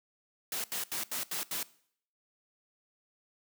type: noise bursts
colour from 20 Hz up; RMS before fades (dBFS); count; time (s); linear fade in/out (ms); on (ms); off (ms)
white; -35; 6; 0.52-1.63; 2; 120; 78
effects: noise-tail reverb RT60 0.6 s tail -20 dB re dry + high-pass 150 Hz 12 dB/octave